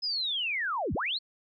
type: linear two-way sweep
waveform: sine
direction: down then up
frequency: 5140 to 42.81 to 4448 Hz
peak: -28 dBFS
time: 0.02-1.19 s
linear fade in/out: 20 ms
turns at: 0.94 s
effects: none